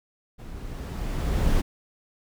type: noise with level ramp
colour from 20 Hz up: brown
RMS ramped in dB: -40 to -20 dBFS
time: 0.38-1.62 s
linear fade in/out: 20 ms
effects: none